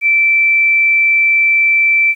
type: tone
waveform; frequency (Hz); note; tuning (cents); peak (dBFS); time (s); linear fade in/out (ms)
sine; 2332; D7; -13; -8; 0.01-2.15; 50
effects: 8-bit